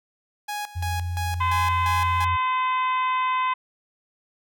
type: tone with tremolo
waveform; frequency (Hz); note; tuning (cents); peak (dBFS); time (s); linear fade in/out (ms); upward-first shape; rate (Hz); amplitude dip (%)
sawtooth; 830.6; G#5; 0; -24; 0.48-2.25; 10; square; 2.9; 80
type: tone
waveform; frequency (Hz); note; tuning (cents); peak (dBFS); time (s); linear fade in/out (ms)
sine; 87.31; F2; 0; -25; 0.75-2.37; 20
type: harmonic tone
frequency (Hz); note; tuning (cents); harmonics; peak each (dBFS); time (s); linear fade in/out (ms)
512; C5; -38; 2 / 3 / 4 / 5 / 6 / 7; -21 / -37 / -32 / -34 / -41 / -42; 1.4-3.54; 10
effects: none